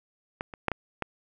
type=clicks; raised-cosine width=0.5 ms; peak=-16 / -25 / -9 / -13 / -14 dBFS; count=5; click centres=0.409 / 0.538 / 0.683 / 0.717 / 1.023 s; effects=none